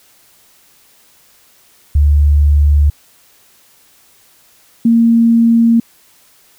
sine tone pair in turn, 73 / 230.9 Hz, D2 / A#3, -10 / -16 cents, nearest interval octave + minor sixth, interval 1994 cents, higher second, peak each -6 dBFS, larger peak neither, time 1.95-2.9 / 4.85-5.8 s, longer neither, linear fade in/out 5 ms, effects white hiss -49 dBFS RMS until 6.58 s

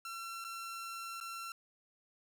sawtooth tone with dropouts, 1355 Hz, E6, 47 cents sharp, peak -38 dBFS, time 0.05-1.52 s, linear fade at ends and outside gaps 2 ms, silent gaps 0.442-0.447 / 1.202-1.21 s, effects none

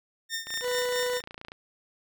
15% pulse tone with tremolo, 1818 Hz, A#6, 44 cents flat, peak -22 dBFS, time 0.29-1.22 s, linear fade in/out 50 ms, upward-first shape triangle, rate 4.6 Hz, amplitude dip 90%
click train, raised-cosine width 0.3 ms, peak -25 dBFS, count 31, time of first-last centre 0.47-1.519 s, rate 28.6 Hz
40% pulse tone, 493.9 Hz, B4, in tune, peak -26 dBFS, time 0.61-1.21 s, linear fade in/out 50 ms
effects none

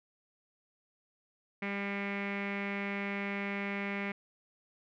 sawtooth tone with low-pass filter, 200 Hz, G3, 35 cents sharp, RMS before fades -36 dBFS, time 1.62-4.12 s, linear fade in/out 5 ms, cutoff 2200 Hz, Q 6.7, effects none

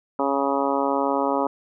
harmonic tone, 138.8 Hz, C#3, 3 cents sharp, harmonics 2 / 3 / 4 / 5 / 6 / 7 / 8 / 9, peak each -26 / -28 / -26 / -30 / -28 / -27 / -33 / -31 dBFS, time 0.19-1.47 s, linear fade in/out 2 ms, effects none

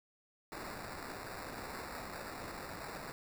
white noise with sample-and-hold, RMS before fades -45 dBFS, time 0.52-3.12 s, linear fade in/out 0 ms, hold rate 3150 Hz, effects none

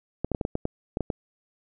clicks, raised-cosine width 2 ms, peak -13 dBFS, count 10, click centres 0.246 / 0.317 / 0.348 / 0.412 / 0.451 / 0.554 / 0.654 / 0.971 / 1.007 / 1.102 s, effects none

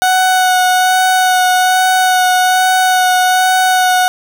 30% pulse tone with vibrato, 740 Hz, F#5, in tune, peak -6 dBFS, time 0.02-4.08 s, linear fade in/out 0 ms, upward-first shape sine, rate 1.2 Hz, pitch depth 13 cents each way, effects none

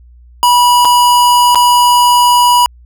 square tone with dropouts, 975 Hz, B5, 23 cents flat, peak -6 dBFS, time 0.43-2.66 s, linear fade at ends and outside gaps 0 ms, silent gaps 0.848-0.853 / 1.547-1.556 s, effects added 60 Hz sine -37 dBFS peak until 2.85 s

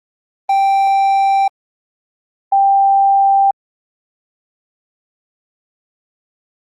triangle / sine tone pair in turn, 784 / 787.8 Hz, G5 / G5, 0 / +8 cents, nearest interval unison, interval 8 cents, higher second, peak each -8 dBFS, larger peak neither, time 0.49-1.48 / 2.52-3.51 s, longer neither, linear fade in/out 5 ms, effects Opus 24 kbps

